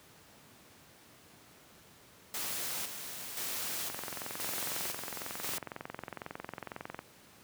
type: noise with tremolo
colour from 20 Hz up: white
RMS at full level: -37 dBFS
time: 2.34-5.58 s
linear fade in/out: 2 ms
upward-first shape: square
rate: 0.97 Hz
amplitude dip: 50%
type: click train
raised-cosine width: 0.5 ms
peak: -24 dBFS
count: 69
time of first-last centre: 3.9-6.991 s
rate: 22 Hz
effects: pink hiss -58 dBFS RMS until 7.43 s + high-pass 100 Hz 12 dB/octave